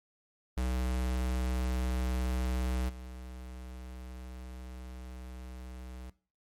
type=tone with level steps; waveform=square; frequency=62.9 Hz; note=B1; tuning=32 cents sharp; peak=-30 / -43 dBFS; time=0.57-6.1 s; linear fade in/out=5 ms; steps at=2.88 s; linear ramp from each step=20 ms; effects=noise-tail reverb RT60 0.4 s tail -19 dB re dry + MP3 64 kbps